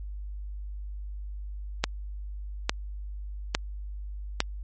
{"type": "click train", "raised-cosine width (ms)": 0.2, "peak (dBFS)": -5, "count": 4, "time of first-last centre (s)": [1.84, 4.404], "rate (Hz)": 1.17, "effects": ["added 50 Hz sine -34 dBFS peak until 4.63 s", "MP3 32 kbps"]}